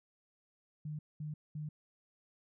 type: tone bursts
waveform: sine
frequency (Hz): 151.6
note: D#3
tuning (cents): -45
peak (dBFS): -38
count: 3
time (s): 0.85-1.69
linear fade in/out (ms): 5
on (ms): 140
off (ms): 210
effects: none